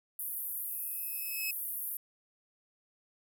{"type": "band-pass noise", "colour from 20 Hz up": "white", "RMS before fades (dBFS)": -38, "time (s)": [0.19, 1.97], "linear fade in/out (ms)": 2, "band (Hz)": [11000, 15000], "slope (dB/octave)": 48}
{"type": "tone with exponential growth", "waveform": "sawtooth", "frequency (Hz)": 2574, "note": "E7", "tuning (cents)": -42, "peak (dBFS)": -29, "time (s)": [0.68, 1.51], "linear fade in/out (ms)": 5, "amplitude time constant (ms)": 180}
{"effects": []}